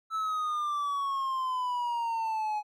triangle exponential sweep, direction down, 1318.5 to 836 Hz, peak -26 dBFS, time 0.1-2.63 s, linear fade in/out 50 ms, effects MP3 96 kbps

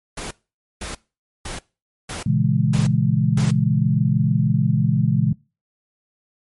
pink noise bursts, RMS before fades -30 dBFS, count 6, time 0.17-3.51 s, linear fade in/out 5 ms, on 140 ms, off 500 ms
sine chord, A# half-diminished seventh, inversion none, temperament equal with one note detuned, 118.1 / 138.59 / 164.81 / 207.7 Hz, A#2 / C#3 / E3 / G#3, +23 / 0 / 0 / 0 cents, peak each -21 / -19 / -21 / -22 dBFS, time 2.26-5.33 s, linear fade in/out 5 ms
effects noise-tail reverb RT60 0.3 s tail -22 dB re dry + MP3 48 kbps

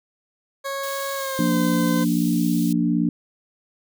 20% pulse tone with pitch glide, 550 to 513.2 Hz, C#5 to C5, -14 to -34 cents, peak -21 dBFS, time 0.64-2.05 s, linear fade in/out 20 ms, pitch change -120 cents, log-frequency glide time 1.15-1.56 s
white high-pass noise, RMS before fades -36 dBFS, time 0.83-2.73 s, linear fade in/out 5 ms, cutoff 3000 Hz, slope 24 dB/octave
sine chord, Bb major, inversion second, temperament equal with one note detuned, 174.61 / 232.3 / 293.7 Hz, F3 / Bb3 / D4, 0 / -6 / 0 cents, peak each -22 dBFS, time 1.39-3.09 s, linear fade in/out 2 ms
effects none

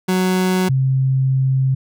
30% pulse / sine tone pair in turn, 185 / 132.59 Hz, F#3 / C3, 0 / +23 cents, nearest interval tritone, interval 577 cents, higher first, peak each -12 / -13 dBFS, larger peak first, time 0.08-0.69 / 0.69-1.75 s, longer second, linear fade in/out 10 ms, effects none

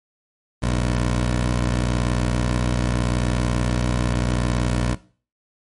15% pulse tone pair together, 60.82 / 103.6 Hz, B1 / G#2, -26 / -4 cents, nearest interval major sixth, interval 922 cents, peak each -13 / -23 dBFS, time 0.62-4.95 s, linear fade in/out 10 ms, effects noise-tail reverb RT60 0.4 s tail -18 dB re dry + MP3 48 kbps

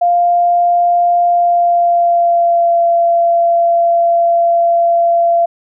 sine tone with pitch glide, 698.5 to 682.9 Hz, F5 to F5, 0 to -39 cents, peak -8 dBFS, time 0.01-5.46 s, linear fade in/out 10 ms, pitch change -39 cents, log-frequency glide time 1.25-2.81 s, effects none

